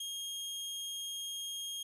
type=tone; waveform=sawtooth; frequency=3245 Hz; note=G#7; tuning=41 cents flat; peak=-35 dBFS; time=0-1.83 s; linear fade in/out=5 ms; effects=resampled to 32000 Hz